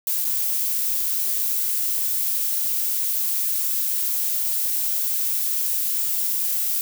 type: noise with dropouts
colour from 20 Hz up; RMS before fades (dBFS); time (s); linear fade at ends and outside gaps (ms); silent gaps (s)
violet; -23; 0.07-6.81; 1; 0.245-0.25
effects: none